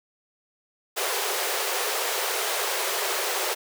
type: high-pass noise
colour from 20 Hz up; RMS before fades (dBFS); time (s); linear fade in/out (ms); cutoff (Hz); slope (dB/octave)
pink; -27; 0.96-3.55; 20; 370; 96
effects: none